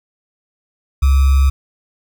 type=tone with sample-and-hold; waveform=sine; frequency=68 Hz; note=C#2; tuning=33 cents flat; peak=-8 dBFS; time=1.02-1.5 s; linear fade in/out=10 ms; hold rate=1225 Hz; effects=none